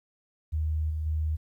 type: tone with level steps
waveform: sine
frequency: 77.78 Hz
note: D#2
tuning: in tune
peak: -25 / -28 / -25 dBFS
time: 0.52-1.37 s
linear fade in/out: 20 ms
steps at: 0.9 / 1.06 s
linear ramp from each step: 5 ms
effects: 11-bit